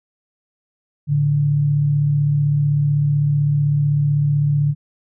sine tone pair together, 110 / 145.82 Hz, A2 / D3, 0 / -12 cents, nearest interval perfect fourth, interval 488 cents, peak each -25 / -14 dBFS, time 1.07-4.75 s, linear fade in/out 50 ms, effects none

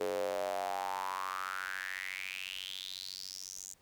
square tone with high-pass filter sweep, 47 Hz, F#1, 28 cents sharp, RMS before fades -39 dBFS, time 0-3.74 s, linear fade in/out 10 ms, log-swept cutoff 440 to 7000 Hz, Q 6.4, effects pink hiss -68 dBFS RMS until 3.81 s

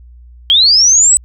sine linear sweep, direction up, 3144 to 8120 Hz, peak -5 dBFS, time 0.5-1.17 s, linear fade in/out 0 ms, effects added 60 Hz sine -35 dBFS peak until 1.24 s

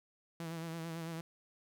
sawtooth tone with vibrato, 164.8 Hz, E3, in tune, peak -36 dBFS, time 0.4-1.21 s, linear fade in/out 2 ms, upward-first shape sine, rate 9 Hz, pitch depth 40 cents each way, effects none

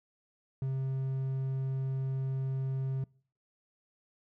triangle tone, 133.2 Hz, C3, 31 cents sharp, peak -28 dBFS, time 0.62-3.04 s, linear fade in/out 2 ms, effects noise-tail reverb RT60 0.5 s tail -25 dB re dry

